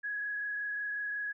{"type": "tone with frequency modulation", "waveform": "sine", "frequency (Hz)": 1672, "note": "G#6", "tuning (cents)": 11, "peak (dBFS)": -33, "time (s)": [0.03, 1.33], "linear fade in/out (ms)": 20, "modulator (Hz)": 25.5, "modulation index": 0.8, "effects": []}